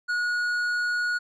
triangle tone with tanh clipping, 1452 Hz, F#6, 33 cents flat, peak -25 dBFS, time 0.08-1.19 s, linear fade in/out 20 ms, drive 12 dB, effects none

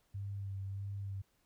sine tone with vibrato, 98.5 Hz, G2, 9 cents sharp, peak -38 dBFS, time 0.14-1.22 s, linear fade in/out 10 ms, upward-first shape sine, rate 1.6 Hz, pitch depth 26 cents each way, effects pink hiss -75 dBFS RMS until 1.45 s

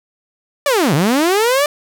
sawtooth linear two-way sweep, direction down then up, 600 to 130.81 to 600 Hz, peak -8 dBFS, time 0.66-1.66 s, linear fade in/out 2 ms, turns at 0.94 s, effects none

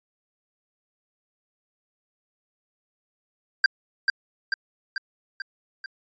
square tone with echo, 1584 Hz, G6, 18 cents sharp, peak -14 dBFS, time 3.64-3.66 s, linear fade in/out 2 ms, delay 440 ms, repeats 5, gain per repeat -4 dB, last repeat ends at 5.86 s, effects resampled to 16000 Hz

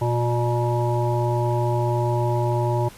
harmonic tone with a mistuned harmonic, 119.6 Hz, A#2, 45 cents sharp, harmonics 1 / 3 / 5 / 7 / 8, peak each -21 / -26 / -28 / -29 / -30 dBFS, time 0.01-2.89 s, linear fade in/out 10 ms, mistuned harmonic 7, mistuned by +37 cents, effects pink hiss -45 dBFS RMS until 2.97 s + resampled to 32000 Hz

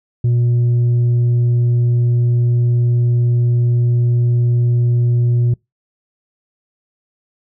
sine tone with tanh clipping, 120.3 Hz, B2, 45 cents flat, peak -12 dBFS, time 0.24-5.54 s, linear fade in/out 5 ms, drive 3 dB, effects noise-tail reverb RT60 0.2 s tail -26 dB re dry

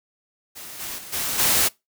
white noise with level steps, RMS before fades -38 / -32 / -39 / -26 / -19 dBFS, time 0.55-1.69 s, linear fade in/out 20 ms, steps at 0.79 / 0.97 / 1.12 / 1.38 s, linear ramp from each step 20 ms, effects noise-tail reverb RT60 0.2 s tail -23 dB re dry

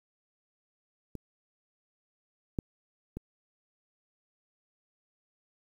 clicks, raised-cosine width 3 ms, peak -26 / -17 / -24 dBFS, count 3, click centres 1.153 / 2.588 / 3.17 s, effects 9-bit

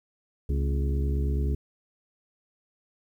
harmonic tone with a mistuned harmonic, 69.3 Hz, C#2, in tune, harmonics 1 / 2 / 3 / 4 / 5 / 6, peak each -24 / -32 / -38 / -40 / -40 / -39 dBFS, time 0.49-1.55 s, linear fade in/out 5 ms, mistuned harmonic 3, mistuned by +120 cents, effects 10-bit

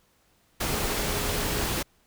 sine tone in noise, 415.3 Hz, G#4, in tune, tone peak -37 dBFS, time 0.72-1.62 s, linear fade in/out 10 ms, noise pink, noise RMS -28 dBFS, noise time 0.6-1.83 s, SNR -12 dB, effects pink hiss -65 dBFS RMS until 2.06 s

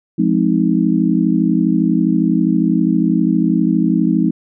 sine chord, F minor seventh, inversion none, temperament just, 174.61 / 209.5 / 261.9 / 314.3 Hz, F3 / Ab3 / C4 / Eb4, 0 / +15 / +2 / +18 cents, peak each -17 dBFS, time 0.18-4.31 s, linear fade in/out 10 ms, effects none

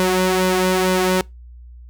sawtooth tone with flanger, 185 Hz, F#3, in tune, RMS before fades -17 dBFS, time 0-1.21 s, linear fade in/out 0 ms, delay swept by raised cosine 2 to 3.4 ms, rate 2.2 Hz, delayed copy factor +0.7, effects noise-tail reverb RT60 0.2 s tail -25 dB re dry + added 60 Hz sine -37 dBFS peak until 1.89 s

